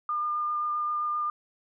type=tone with vibrato; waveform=sine; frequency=1207 Hz; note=D6; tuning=47 cents sharp; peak=-26 dBFS; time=0.09-1.3 s; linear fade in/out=2 ms; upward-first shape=sine; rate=7.6 Hz; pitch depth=10 cents each way; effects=none